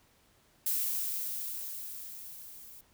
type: noise with level ramp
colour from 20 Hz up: violet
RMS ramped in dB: -30 to -51 dBFS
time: 0.66-2.81 s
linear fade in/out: 5 ms
effects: pink hiss -66 dBFS RMS until 2.93 s